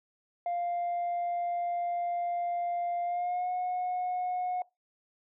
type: tone with pitch glide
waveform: sine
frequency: 698.5 to 726.5 Hz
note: F5 to F#5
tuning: 0 to -32 cents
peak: -27 dBFS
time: 0.46-4.62 s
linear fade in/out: 2 ms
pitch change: +68 cents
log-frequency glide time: 3.04-3.5 s
effects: noise-tail reverb RT60 0.2 s tail -22 dB re dry + tanh soft clip ceiling -27 dBFS